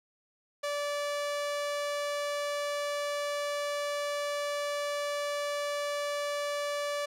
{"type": "tone with low-pass filter", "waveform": "sawtooth", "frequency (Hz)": 580, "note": "D5", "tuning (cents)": -22, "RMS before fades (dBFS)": -33, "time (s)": [0.63, 7.06], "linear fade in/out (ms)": 10, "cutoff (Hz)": 10000, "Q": 0.66, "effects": []}